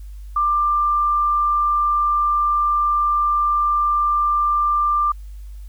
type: tone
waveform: sine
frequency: 1187 Hz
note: D6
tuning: 18 cents sharp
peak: -15 dBFS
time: 0.36-5.12 s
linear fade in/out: 5 ms
effects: added 50 Hz sine -32 dBFS peak until 5.68 s + white hiss -58 dBFS RMS until 5.68 s